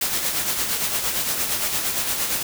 white noise with tremolo, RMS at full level -22 dBFS, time 0.01-2.43 s, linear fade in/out 5 ms, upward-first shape sine, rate 8.7 Hz, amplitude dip 45%, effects none

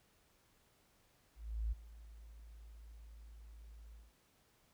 sine tone with ADSR envelope, 55 Hz, A1, in tune, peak -33 dBFS, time 1.35-4.13 s, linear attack 370 ms, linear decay 17 ms, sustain -19 dB, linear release 170 ms, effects pink hiss -72 dBFS RMS until 4.73 s

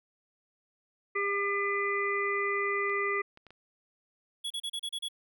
harmonic tone, 401.1 Hz, G4, 40 cents sharp, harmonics 1 / 3 / 5 / 6, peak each -32 / -33 / -31 / -40 dBFS, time 1.15-3.22 s, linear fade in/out 10 ms
clicks, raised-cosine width 0.3 ms, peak -36 dBFS, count 4, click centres 2.897 / 3.374 / 3.467 / 3.506 s
square tone bursts, 3369 Hz, G#7, 24 cents sharp, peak -33 dBFS, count 7, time 4.44-5.086 s, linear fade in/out 10 ms, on 64 ms, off 33 ms
effects none

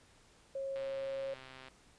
sine tone, 543 Hz, C#5, 36 cents flat, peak -36 dBFS, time 0.55-1.34 s, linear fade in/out 5 ms
click train, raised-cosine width 0.3 ms, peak -35 dBFS, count 122, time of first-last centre 0.76-1.684 s, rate 131 Hz
effects pink hiss -64 dBFS RMS until 1.98 s + resampled to 22050 Hz

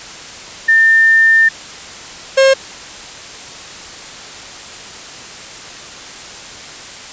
sine / 45% pulse tone pair in turn, 1800 / 536.5 Hz, A6 / C5, +39 / +43 cents, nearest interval octave + major sixth, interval 2096 cents, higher first, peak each -6 dBFS, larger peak neither, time 0.68-1.49 / 2.37-2.54 s, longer first, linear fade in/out 10 ms, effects white hiss -31 dBFS RMS until 7.12 s + resampled to 16000 Hz

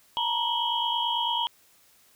sine tone cluster, 906 / 955 / 2984 / 3237 Hz, A#5 / A#5 / F#7 / G#7, -50 / +42 / +14 / -45 cents, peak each -32 / -28 / -32 / -29 dBFS, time 0.17-1.47 s, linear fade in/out 0 ms, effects white hiss -60 dBFS RMS until 2.15 s

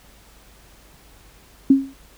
sine tone with exponential decay, 271.2 Hz, C#4, 38 cents flat, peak -6 dBFS, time 1.7-1.94 s, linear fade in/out 5 ms, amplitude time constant 52 ms, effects added 50 Hz sine -51 dBFS peak until 2.17 s + pink hiss -51 dBFS RMS until 2.17 s

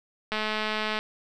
click train, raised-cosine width 0.3 ms, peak -13 dBFS, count 145, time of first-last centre 0.32-0.99 s, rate 215 Hz, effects none

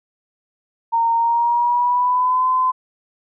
sine tone with pitch glide, 922 to 1023 Hz, A#5 to C6, -19 to -39 cents, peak -14 dBFS, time 0.92-2.72 s, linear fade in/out 20 ms, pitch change +180 cents, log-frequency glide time 1.15-2.47 s, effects none

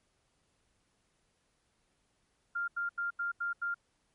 sine tone bursts, 1396.9 Hz, F6, in tune, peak -31 dBFS, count 6, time 2.55-3.745 s, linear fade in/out 10 ms, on 130 ms, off 83 ms, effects pink hiss -75 dBFS RMS until 4.14 s + MP3 48 kbps

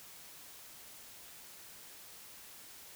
silence, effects white hiss -53 dBFS RMS until 2.95 s

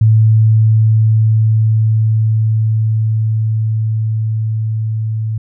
sine tone with level ramp, 110 Hz, A2, in tune, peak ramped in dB -5 to -15 dBFS, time 0.01-5.38 s, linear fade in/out 5 ms, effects none

